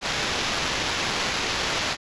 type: noise with sample-and-hold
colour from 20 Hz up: white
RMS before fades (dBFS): -26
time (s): 0.01-1.97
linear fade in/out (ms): 50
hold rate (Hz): 8820
effects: resampled to 22050 Hz